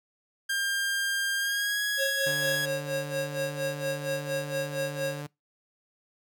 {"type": "tone with pitch glide", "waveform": "sawtooth", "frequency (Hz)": [1600, 1665.1], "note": ["G6", "G#6"], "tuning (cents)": [35, 4], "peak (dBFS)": -23, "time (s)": [0.49, 2.66], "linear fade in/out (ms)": 10, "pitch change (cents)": 69, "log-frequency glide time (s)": [1.36, 1.81]}
{"type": "tone with tremolo", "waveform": "square", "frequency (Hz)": 544, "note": "C#5", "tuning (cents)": -33, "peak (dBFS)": -27, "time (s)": [1.97, 5.23], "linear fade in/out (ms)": 50, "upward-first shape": "sine", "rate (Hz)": 4.3, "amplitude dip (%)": 80}
{"type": "tone", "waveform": "sawtooth", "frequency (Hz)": 146.83, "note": "D3", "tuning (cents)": 0, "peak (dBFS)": -31, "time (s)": [2.26, 5.27], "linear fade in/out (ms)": 10}
{"effects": ["noise-tail reverb RT60 0.2 s tail -24 dB re dry"]}